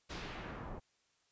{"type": "noise with low-pass filter sweep", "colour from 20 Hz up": "pink", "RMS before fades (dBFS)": -45, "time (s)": [0.09, 0.8], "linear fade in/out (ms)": 20, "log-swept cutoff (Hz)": [5400, 770], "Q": 1.1, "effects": ["white hiss -75 dBFS RMS until 1.31 s", "resampled to 16000 Hz"]}